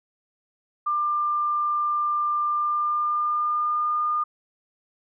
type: tone with pitch glide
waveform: sine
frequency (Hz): 1193 to 1213.9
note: D6 to D#6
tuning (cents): +27 to -43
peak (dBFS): -21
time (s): 0.86-4.24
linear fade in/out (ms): 10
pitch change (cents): +30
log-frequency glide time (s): 2.46-3.99
effects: none